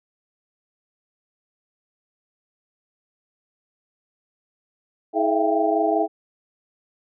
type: tone cluster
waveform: sine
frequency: 322.1 / 423.5 / 657 / 682 / 787 Hz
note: E4 / G#4 / E5 / F5 / G5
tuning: -40 / +34 / -6 / -41 / +7 cents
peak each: -24 dBFS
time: 5.13-6.08 s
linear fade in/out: 50 ms
effects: none